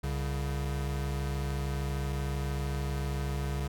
square tone pair together, 66.78 / 140 Hz, C2 / C#3, +36 / +18 cents, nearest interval octave + minor second, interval 1282 cents, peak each -33 / -35 dBFS, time 0.03-3.68 s, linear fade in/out 10 ms, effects none

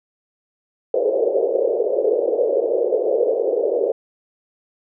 pink band-pass noise, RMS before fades -19 dBFS, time 0.94-3.92 s, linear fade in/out 2 ms, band 420 to 550 Hz, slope 48 dB/octave, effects none

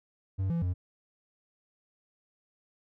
triangle tone with pitch steps, 95.7 / 168.3 / 90.1 Hz, G2 / E3 / F#2, -41 / +36 / -45 cents, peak -25 dBFS, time 0.38-0.74 s, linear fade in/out 20 ms, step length 120 ms, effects none

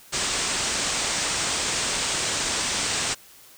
white low-pass noise, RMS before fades -26 dBFS, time 0.12-3.15 s, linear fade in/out 20 ms, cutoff 8800 Hz, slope 96 dB/octave, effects white hiss -50 dBFS RMS until 3.57 s

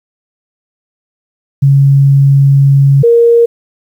sine tone pair in turn, 138.59 / 468.2 Hz, C#3 / A#4, 0 / +8 cents, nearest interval octave + major sixth, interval 2108 cents, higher second, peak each -3 dBFS, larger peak neither, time 1.62-3.03 / 3.03-3.46 s, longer first, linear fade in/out 10 ms, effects 7-bit

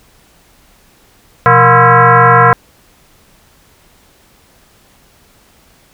sine tone with frequency modulation, 171.8 Hz, F3, 28 cents flat, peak -3 dBFS, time 1.46-2.53 s, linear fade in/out 0 ms, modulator 296 Hz, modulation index 5.1, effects pink hiss -48 dBFS RMS until 5.93 s

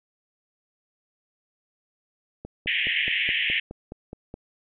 click train, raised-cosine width 2 ms, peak -23 dBFS, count 10, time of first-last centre 2.45-4.341 s, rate 4.76 Hz
pink band-pass noise, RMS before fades -25 dBFS, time 2.67-3.6 s, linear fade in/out 5 ms, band 1800 to 3200 Hz, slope 96 dB/octave
effects none

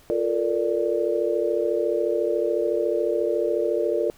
sine chord, Bb major seventh, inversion second, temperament equal with one note detuned, 349.2 / 440 / 474 / 587.3 Hz, F4 / A4 / Bb4 / D5, 0 / 0 / +29 / 0 cents, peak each -26 dBFS, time 0.1-4.1 s, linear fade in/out 0 ms, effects pink hiss -54 dBFS RMS until 4.17 s

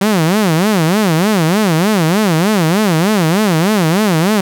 sawtooth tone with vibrato, 185 Hz, F#3, in tune, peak -6 dBFS, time 0.01-4.41 s, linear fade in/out 5 ms, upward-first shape sine, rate 3.3 Hz, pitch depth 290 cents each way, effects none

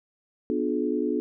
sine chord, B diminished seventh, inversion none, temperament just, 246.9 / 296.3 / 355.6 / 426.7 Hz, B3 / D4 / F4 / Ab4, 0 / +15 / +31 / +47 cents, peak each -29 / -28 / -30 / -29 dBFS, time 0.5-1.2 s, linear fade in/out 0 ms, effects none

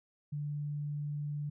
sine tone, 146.83 Hz, D3, in tune, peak -34 dBFS, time 0.32-1.5 s, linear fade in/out 10 ms, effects none

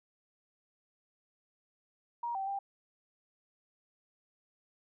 sine tone with pitch steps, 946 / 775 / 792 Hz, A#5 / G5 / G5, +25 / -20 / +18 cents, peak -33 dBFS, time 2.23-2.59 s, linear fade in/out 5 ms, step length 120 ms, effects none

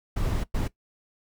brown noise bursts at uneven times, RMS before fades -26 dBFS, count 2, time 0.16-0.44 / 0.54-0.68 s, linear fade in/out 10 ms, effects noise-tail reverb RT60 0.1 s tail -18 dB re dry

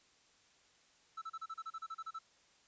triangle tone bursts, 1318.5 Hz, E6, in tune, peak -39 dBFS, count 13, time 1.17-2.19 s, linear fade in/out 10 ms, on 48 ms, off 33 ms, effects white hiss -68 dBFS RMS until 2.67 s + resampled to 16000 Hz

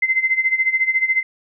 sine tone with tremolo, 2068 Hz, C7, 21 cents flat, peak -12 dBFS, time 0.02-1.23 s, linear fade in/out 5 ms, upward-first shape sine, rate 14 Hz, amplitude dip 80%, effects none

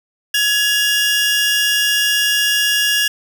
sawtooth tone pair together, 1678 / 2822 Hz, G#6 / F7, +17 / +17 cents, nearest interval major sixth, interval 900 cents, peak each -13 dBFS, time 0.34-3.08 s, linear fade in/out 5 ms, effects none

